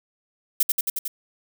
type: noise with echo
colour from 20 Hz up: violet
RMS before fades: -18 dBFS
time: 0.6-0.63 s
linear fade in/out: 5 ms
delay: 90 ms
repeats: 5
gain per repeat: -2 dB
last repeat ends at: 1.08 s
effects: none